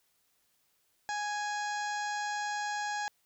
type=harmonic tone with a mistuned harmonic; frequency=830.6 Hz; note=G#5; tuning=in tune; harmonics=1 / 2 / 3 / 4 / 5 / 6 / 7 / 8 / 9; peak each=-34 / -37 / -48 / -49 / -48 / -49 / -52 / -46 / -53 dBFS; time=1.09-3.08 s; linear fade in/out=0 ms; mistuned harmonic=7; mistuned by=-51 cents; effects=white hiss -73 dBFS RMS until 3.25 s